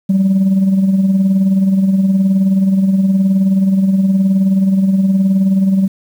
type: tone with tremolo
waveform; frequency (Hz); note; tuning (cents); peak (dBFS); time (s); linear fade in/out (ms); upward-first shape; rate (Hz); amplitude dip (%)
sine; 192.5; G3; -31; -5; 0.09-5.88; 10; sine; 19; 50
effects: tanh soft clip ceiling -6 dBFS + 7-bit